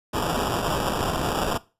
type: noise with sample-and-hold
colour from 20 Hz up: violet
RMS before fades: -25 dBFS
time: 0.13-1.58 s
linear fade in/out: 10 ms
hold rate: 2100 Hz
effects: noise-tail reverb RT60 0.3 s tail -19 dB re dry + resampled to 32000 Hz